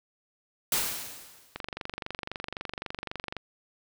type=noise with exponential decay; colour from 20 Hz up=white; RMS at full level=-25 dBFS; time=0.72-1.6 s; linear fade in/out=2 ms; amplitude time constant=190 ms
type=click train; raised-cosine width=0.3 ms; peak=-18 dBFS; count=44; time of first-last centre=1.56-3.367 s; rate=23.8 Hz
effects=none